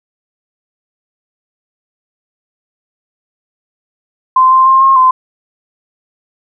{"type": "tone with pitch steps", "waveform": "sine", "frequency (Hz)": [1037, 1046, 1059, 1073, 1032], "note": ["C6", "C6", "C6", "C6", "C6"], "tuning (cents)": [-16, -1, 21, 43, -24], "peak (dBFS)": -4, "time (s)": [4.36, 5.11], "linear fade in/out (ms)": 5, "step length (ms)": 150, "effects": []}